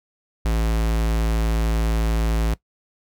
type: tone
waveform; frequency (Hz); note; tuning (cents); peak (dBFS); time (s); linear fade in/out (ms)
square; 55.4; A1; +13; -19; 0.45-2.54; 5
effects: noise-tail reverb RT60 0.1 s tail -19 dB re dry